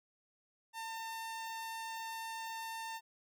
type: tone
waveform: sawtooth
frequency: 902 Hz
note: A5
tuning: 43 cents sharp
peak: -37 dBFS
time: 0.73-3.01 s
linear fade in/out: 50 ms
effects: none